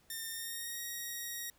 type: tone with pitch glide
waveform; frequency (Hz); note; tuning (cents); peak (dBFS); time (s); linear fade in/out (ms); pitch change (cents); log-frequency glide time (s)
5% pulse; 1816 to 1886.6; A#6 to A#6; -46 to +20; -29; 0.1-1.5; 2; +66; 0.29-0.81
effects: pink hiss -68 dBFS RMS until 1.58 s